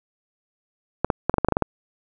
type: clicks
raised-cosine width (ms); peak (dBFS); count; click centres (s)
1; -4; 10; 1.046 / 1.102 / 1.296 / 1.341 / 1.383 / 1.447 / 1.486 / 1.523 / 1.569 / 1.623
effects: none